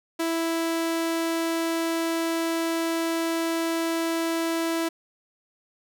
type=tone; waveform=sawtooth; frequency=330 Hz; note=E4; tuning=2 cents sharp; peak=-20 dBFS; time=0.19-4.89 s; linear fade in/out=10 ms; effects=none